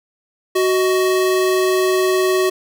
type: tone pair together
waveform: square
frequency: 372.8 / 627.8 Hz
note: F#4 / D#5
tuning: +13 / +15 cents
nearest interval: major sixth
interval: 902 cents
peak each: -15 / -24 dBFS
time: 0.55-2.5 s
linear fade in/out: 10 ms
effects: none